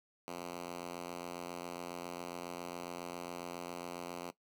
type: tone with high-pass filter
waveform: 5% pulse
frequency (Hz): 87.31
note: F2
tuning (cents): 0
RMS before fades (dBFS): -44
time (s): 0.28-4.31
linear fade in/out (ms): 0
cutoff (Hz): 210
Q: 0.97
effects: noise-tail reverb RT60 0.1 s tail -17 dB re dry